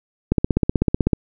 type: click train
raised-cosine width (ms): 3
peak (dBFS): -3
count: 14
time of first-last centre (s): 0.32-1.133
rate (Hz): 16
effects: none